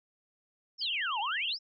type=exponential two-way sweep; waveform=sine; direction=down then up; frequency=5588 to 784 to 5588 Hz; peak=-31 dBFS; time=0.78-1.59 s; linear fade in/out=50 ms; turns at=1.2 s
type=tone with vibrato; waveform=sine; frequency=2960 Hz; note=F#7; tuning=in tune; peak=-35 dBFS; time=0.81-1.53 s; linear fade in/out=5 ms; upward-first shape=sine; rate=9.9 Hz; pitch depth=160 cents each way
effects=none